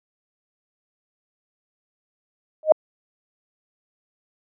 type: tone with exponential growth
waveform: sine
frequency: 622.3 Hz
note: D#5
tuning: in tune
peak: -3 dBFS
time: 2.63-2.72 s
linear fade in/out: 1 ms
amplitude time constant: 19 ms
effects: high-pass 400 Hz 12 dB/octave